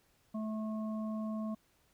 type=harmonic tone; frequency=217.2 Hz; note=A3; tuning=22 cents flat; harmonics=1 / 3 / 5; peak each=-35 / -45 / -49 dBFS; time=0.34-1.55 s; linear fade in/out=10 ms; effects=pink hiss -71 dBFS RMS until 1.93 s